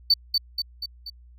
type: tone with echo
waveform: triangle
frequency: 4537 Hz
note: C#8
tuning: 39 cents sharp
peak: -12 dBFS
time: 0.1-0.14 s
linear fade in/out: 5 ms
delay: 240 ms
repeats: 4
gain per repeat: -5 dB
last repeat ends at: 1.1 s
effects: tanh soft clip ceiling -10 dBFS + added 60 Hz sine -47 dBFS peak until 1.38 s